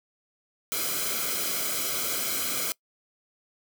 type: noise with comb filter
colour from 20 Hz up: white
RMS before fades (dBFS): -29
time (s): 0.72-2.72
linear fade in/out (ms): 0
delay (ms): 1.1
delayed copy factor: -0.8
effects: noise-tail reverb RT60 0.1 s tail -23 dB re dry